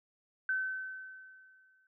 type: tone with exponential decay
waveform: sine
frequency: 1529 Hz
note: G6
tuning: 44 cents flat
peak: -28 dBFS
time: 0.49-1.87 s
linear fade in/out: 2 ms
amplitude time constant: 300 ms
effects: none